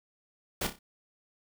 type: noise with echo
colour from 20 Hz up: pink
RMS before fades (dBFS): -31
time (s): 0.61-0.67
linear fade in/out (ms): 5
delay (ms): 30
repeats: 4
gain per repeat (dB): -8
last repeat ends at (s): 0.79
effects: none